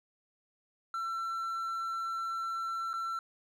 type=tone with dropouts; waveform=triangle; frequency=1346 Hz; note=E6; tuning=36 cents sharp; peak=-31 dBFS; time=0.94-3.19 s; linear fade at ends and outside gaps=2 ms; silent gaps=2.932-2.938 s; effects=none